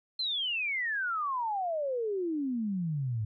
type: exponential sweep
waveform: sine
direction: down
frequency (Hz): 4195 to 103.83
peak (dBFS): -29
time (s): 0.19-3.25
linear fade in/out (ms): 5
effects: none